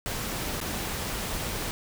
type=noise with dropouts; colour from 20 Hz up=pink; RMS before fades=-32 dBFS; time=0.06-1.71 s; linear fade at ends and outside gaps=0 ms; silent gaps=0.603-0.613 s; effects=none